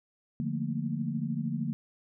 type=chord; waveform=sine; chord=Bb major seventh; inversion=first; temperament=equal; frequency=146.83 / 174.61 / 220 / 233.1 Hz; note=D3 / F3 / A3 / Bb3; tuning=0 / 0 / 0 / 0 cents; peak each=-34 / -36 / -36 / -34 dBFS; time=0.4-1.73 s; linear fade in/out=0 ms; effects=none